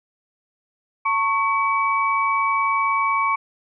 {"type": "tone cluster", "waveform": "sine", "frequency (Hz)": [904, 1104, 2285], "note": ["A5", "C#6", "D7"], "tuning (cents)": [47, -7, -48], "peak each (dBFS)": [-26, -19, -24], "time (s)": [1.05, 3.36], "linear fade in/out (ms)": 10, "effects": []}